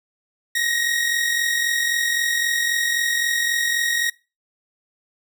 sawtooth tone pair together, 1873 / 1916.8 Hz, A#6 / A#6, +8 / +48 cents, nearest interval unison, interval 40 cents, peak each -17 / -22 dBFS, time 0.55-4.1 s, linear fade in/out 5 ms, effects noise-tail reverb RT60 0.3 s tail -24 dB re dry

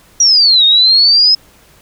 sine exponential two-way sweep, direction down then up, 5830 to 3689 to 5160 Hz, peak -5 dBFS, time 0.2-1.35 s, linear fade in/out 5 ms, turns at 0.65 s, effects pink hiss -46 dBFS RMS until 1.81 s

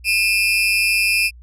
35% pulse tone pair together, 2440 / 2637 Hz, D#7 / E7, -34 / 0 cents, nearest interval minor second, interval 134 cents, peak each -16 dBFS, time 0.04-1.31 s, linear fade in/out 50 ms, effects added 60 Hz sine -39 dBFS peak until 1.42 s + resampled to 32000 Hz

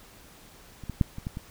clicks, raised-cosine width 5 ms, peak -28 / -20 / -8 / -24 / -19 / -22 dBFS, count 6, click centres 0.837 / 0.897 / 1.012 / 1.184 / 1.269 / 1.371 s, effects pink hiss -52 dBFS RMS until 1.5 s

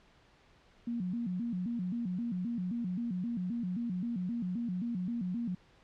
sine tone with vibrato, 206.6 Hz, G#3, 9 cents flat, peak -32 dBFS, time 0.87-5.55 s, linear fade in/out 5 ms, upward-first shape square, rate 3.8 Hz, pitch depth 230 cents each way, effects pink hiss -63 dBFS RMS until 5.83 s + low-pass 4000 Hz 12 dB/octave

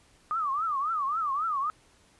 sine tone with vibrato, 1201 Hz, D6, 38 cents sharp, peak -26 dBFS, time 0.31-1.7 s, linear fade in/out 0 ms, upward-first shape triangle, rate 3.7 Hz, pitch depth 230 cents each way, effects pink hiss -61 dBFS RMS until 2.19 s + resampled to 24000 Hz

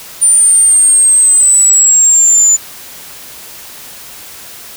sine linear sweep, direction down, 9200 to 7000 Hz, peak -4 dBFS, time 0.21-2.57 s, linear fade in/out 20 ms, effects white hiss -31 dBFS RMS until 4.76 s

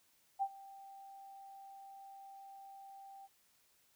sine tone with ADSR envelope, 785 Hz, G5, 2 cents sharp, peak -30 dBFS, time 0.39-3.28 s, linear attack 31 ms, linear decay 58 ms, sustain -21 dB, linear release 33 ms, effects white hiss -72 dBFS RMS until 3.95 s

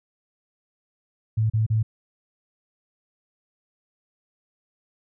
sine tone bursts, 110 Hz, A2, in tune, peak -18 dBFS, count 3, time 1.37-1.83 s, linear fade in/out 10 ms, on 130 ms, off 35 ms, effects none

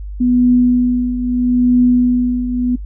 sine tone with tremolo, 246.9 Hz, B3, in tune, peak -7 dBFS, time 0.2-2.76 s, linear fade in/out 10 ms, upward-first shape triangle, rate 0.77 Hz, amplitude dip 70%, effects noise-tail reverb RT60 0.1 s tail -18 dB re dry + added 50 Hz sine -24 dBFS peak until 2.85 s

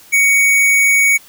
sine tone with hard clipping, 2238 Hz, C#7, 16 cents sharp, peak -10 dBFS, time 0.12-1.18 s, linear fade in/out 20 ms, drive 16 dB, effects white hiss -43 dBFS RMS until 1.28 s

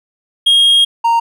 triangle tone pair in turn, 3255 / 927 Hz, G#7 / A#5, -36 / -10 cents, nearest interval octave + minor seventh, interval 2174 cents, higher first, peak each -5 / -7 dBFS, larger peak first, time 0.46-0.85 / 1.04-1.2 s, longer first, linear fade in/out 10 ms, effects none

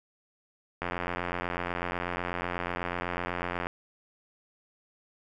click train, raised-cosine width 0.5 ms, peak -16 dBFS, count 252, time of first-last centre 0.82-3.669 s, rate 88.1 Hz, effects none

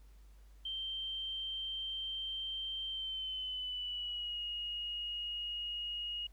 sine tone with pitch glide, 3136 to 2876 Hz, G7 to F#7, 0 to -50 cents, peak -37 dBFS, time 0.65-6.27 s, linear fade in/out 5 ms, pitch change -150 cents, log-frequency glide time 2.88-4.41 s, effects added 50 Hz sine -55 dBFS peak until 6.32 s + pink hiss -71 dBFS RMS until 6.32 s

